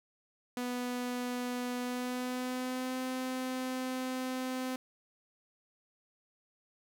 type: tone with pitch glide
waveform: sawtooth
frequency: 246.9 to 257.1 Hz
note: B3 to C4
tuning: 0 to -30 cents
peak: -30 dBFS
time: 0.57-4.76 s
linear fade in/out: 2 ms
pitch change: +70 cents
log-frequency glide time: 1.81-2.97 s
effects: none